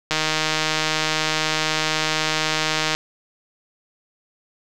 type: click train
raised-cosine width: 0.2 ms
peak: -3 dBFS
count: 444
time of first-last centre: 0.11-2.95 s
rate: 156 Hz
effects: none